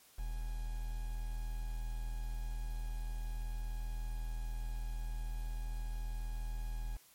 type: tone with quantisation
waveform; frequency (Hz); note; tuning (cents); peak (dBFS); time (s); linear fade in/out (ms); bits
triangle; 40.2; E1; -43; -34; 0.18-6.97; 10; 9
effects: white hiss -63 dBFS RMS until 7.14 s + MP3 64 kbps